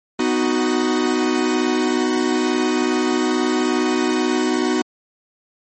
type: chord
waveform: 45% pulse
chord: B major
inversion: none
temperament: equal with one note detuned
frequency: 248.8 / 311.1 / 370 Hz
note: B3 / D#4 / F#4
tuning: +13 / 0 / 0 cents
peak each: -21 dBFS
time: 0.19-4.82 s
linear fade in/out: 5 ms
effects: MP3 32 kbps